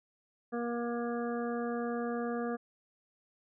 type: harmonic tone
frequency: 237.3 Hz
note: A#3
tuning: 31 cents sharp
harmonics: 1 / 2 / 3 / 5 / 6 / 7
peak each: -35 / -36 / -41 / -44 / -50 / -47 dBFS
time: 0.52-2.57 s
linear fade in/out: 20 ms
effects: none